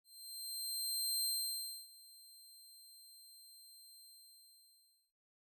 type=tone with ADSR envelope; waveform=20% pulse; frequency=4155 Hz; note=C8; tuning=13 cents flat; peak=-28 dBFS; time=0.04-5.13 s; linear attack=1200 ms; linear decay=630 ms; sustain=-23 dB; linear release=1100 ms; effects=none